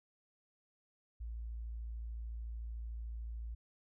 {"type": "tone", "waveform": "sine", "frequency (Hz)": 56.8, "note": "A#1", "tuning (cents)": -44, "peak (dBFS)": -40, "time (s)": [1.2, 3.55], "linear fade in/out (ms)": 10, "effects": []}